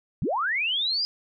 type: linear sweep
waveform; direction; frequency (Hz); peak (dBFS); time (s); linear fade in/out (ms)
sine; up; 93.4 to 4978; -23; 0.22-1.05; 0
effects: none